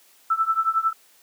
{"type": "tone with tremolo", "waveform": "sine", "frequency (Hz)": 1323, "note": "E6", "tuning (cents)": 6, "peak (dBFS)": -15, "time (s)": [0.3, 0.93], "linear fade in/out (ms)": 5, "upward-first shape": "triangle", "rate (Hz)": 11, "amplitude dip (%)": 95, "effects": ["white hiss -56 dBFS RMS until 1.22 s", "high-pass 300 Hz 12 dB/octave"]}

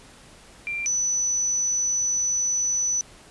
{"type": "tone pair in turn", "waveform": "sine", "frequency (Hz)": [2369, 5970], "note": ["D7", "F#8"], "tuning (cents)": [14, 15], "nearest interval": "octave + major third", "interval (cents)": 1601, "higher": "second", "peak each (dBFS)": [-26, -21], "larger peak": "second", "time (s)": [[0.67, 0.86], [0.86, 3.01]], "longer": "second", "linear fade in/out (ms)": 0, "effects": ["pink hiss -49 dBFS RMS until 3.3 s", "resampled to 24000 Hz"]}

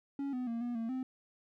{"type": "tone with pitch steps", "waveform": "triangle", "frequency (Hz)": [278.7, 251.2, 231.7, 241.3, 227.7, 258.7], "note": ["C#4", "B3", "A#3", "B3", "A#3", "C4"], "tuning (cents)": [9, 30, -10, -40, -40, -19], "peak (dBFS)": -32, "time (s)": [0.19, 1.03], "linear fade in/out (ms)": 2, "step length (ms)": 140, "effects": []}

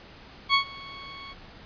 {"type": "tone with ADSR envelope", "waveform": "15% pulse", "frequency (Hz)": 1108.7, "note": "C#6", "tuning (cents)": 0, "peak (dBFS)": -10, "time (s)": [0.49, 1.35], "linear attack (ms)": 50, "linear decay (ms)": 100, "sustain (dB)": -23, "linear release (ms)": 41, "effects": ["pink hiss -48 dBFS RMS until 1.65 s", "resampled to 11025 Hz"]}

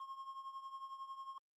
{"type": "tone with tremolo", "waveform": "triangle", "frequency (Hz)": 1076, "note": "C6", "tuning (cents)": 48, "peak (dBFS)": -40, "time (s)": [0, 1.38], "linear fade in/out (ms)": 2, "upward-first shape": "triangle", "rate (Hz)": 11, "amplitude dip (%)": 80, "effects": ["tanh soft clip ceiling -36 dBFS", "Opus 24 kbps"]}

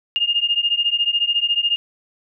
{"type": "beating tone pair", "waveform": "sine", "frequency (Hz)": [2825, 2839], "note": ["F7", "F7"], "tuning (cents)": [19, 28], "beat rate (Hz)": 14, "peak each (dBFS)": [-19, -20], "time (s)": [0.16, 1.76], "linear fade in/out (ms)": 0, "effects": []}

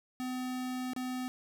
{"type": "tone with dropouts", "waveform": "square", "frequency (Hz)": 253.8, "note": "B3", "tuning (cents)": 47, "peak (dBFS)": -35, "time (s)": [0.2, 1.28], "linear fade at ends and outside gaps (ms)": 0, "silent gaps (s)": [0.934, 0.963], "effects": []}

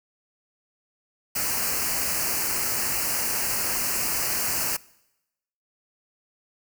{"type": "band-stop noise", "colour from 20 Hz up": "white", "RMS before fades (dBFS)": -26, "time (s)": [1.35, 4.77], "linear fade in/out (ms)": 10, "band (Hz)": [2900, 4300], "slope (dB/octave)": 96, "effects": ["noise-tail reverb RT60 0.9 s tail -22 dB re dry"]}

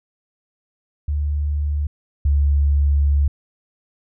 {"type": "tone pair in turn", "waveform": "sine", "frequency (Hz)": [73.42, 71.45], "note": ["D2", "D2"], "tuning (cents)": [0, -47], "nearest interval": "unison", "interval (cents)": 47, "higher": "first", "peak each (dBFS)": [-18, -13], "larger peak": "second", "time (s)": [[1.08, 1.87], [2.25, 3.28]], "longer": "second", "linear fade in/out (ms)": 5, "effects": []}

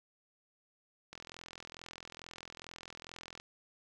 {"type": "click train", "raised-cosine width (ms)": 0.2, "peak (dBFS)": -29, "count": 97, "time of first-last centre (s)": [1.13, 3.4], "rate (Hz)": 42.3, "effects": []}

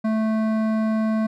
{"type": "tone with hard clipping", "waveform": "sine", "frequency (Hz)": 219.3, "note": "A3", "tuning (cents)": -6, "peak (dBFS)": -21, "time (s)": [0.04, 1.27], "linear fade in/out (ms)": 10, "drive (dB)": 13, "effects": []}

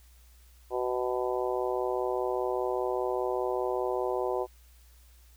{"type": "harmonic tone", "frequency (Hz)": 125, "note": "B2", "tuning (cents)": 21, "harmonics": [3, 4, 5, 6, 7, 8], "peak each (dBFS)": [-31, -33, -35, -37, -38, -39], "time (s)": [0.7, 4.47], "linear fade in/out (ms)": 50, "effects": ["added 60 Hz sine -54 dBFS peak until 5.36 s", "white hiss -63 dBFS RMS until 5.36 s"]}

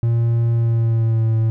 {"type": "tone with pitch glide", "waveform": "triangle", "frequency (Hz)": [116.54, 111.99], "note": ["A#2", "A2"], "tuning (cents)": [0, 31], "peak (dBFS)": -12, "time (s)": [0.03, 1.5], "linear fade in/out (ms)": 0, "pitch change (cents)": -69, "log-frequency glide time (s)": [0.52, 1.28], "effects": []}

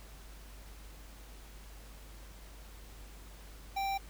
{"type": "tone with notch filter", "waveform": "square", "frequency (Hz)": 784, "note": "G5", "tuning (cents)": 0, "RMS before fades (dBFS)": -34, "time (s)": [3.76, 3.98], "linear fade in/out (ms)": 10, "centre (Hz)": 9000, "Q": 1.1, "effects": ["added 50 Hz sine -49 dBFS peak until 4.09 s", "pink hiss -56 dBFS RMS until 4.09 s"]}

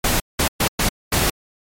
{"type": "noise bursts at uneven times", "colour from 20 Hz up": "pink", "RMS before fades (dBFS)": -18, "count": 5, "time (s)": [[0.04, 0.2], [0.39, 0.48], [0.6, 0.68], [0.79, 0.89], [1.12, 1.3]], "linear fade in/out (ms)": 5, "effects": ["MP3 64 kbps"]}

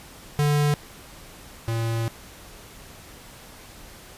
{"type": "tone pair in turn", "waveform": "square", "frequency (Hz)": [146.83, 114.34], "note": ["D3", "A#2"], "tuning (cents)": [0, -33], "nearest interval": "major third", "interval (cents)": 433, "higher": "first", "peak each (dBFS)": [-19, -24], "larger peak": "first", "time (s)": [[0.39, 0.74], [1.68, 2.08]], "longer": "second", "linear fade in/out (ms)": 0, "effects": ["pink hiss -45 dBFS RMS until 4.17 s", "resampled to 32000 Hz"]}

